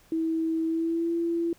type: tone with pitch glide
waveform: sine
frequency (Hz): 324.2 to 337.2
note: E4 to E4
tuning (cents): -29 to +39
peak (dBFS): -24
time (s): 0.12-1.53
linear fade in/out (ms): 2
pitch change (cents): +68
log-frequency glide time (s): 0.66-1.12
effects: pink hiss -59 dBFS RMS until 1.58 s